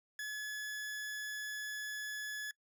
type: tone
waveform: 40% pulse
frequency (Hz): 1705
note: G#6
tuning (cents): +45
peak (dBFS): -38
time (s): 0.19-2.51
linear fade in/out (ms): 2
effects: noise-tail reverb RT60 0.1 s tail -24 dB re dry